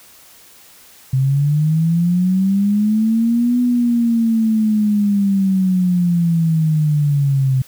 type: linear two-way sweep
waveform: sine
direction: up then down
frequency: 129.4 to 246.9 to 129.4 Hz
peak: -12 dBFS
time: 1.13-7.62 s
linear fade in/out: 5 ms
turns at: 3.6 s
effects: white hiss -45 dBFS RMS until 7.67 s